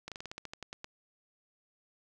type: slowing click train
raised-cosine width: 0.2 ms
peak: -24 dBFS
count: 12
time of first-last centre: 0.08-0.844 s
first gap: 37 ms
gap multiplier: 1.12
effects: none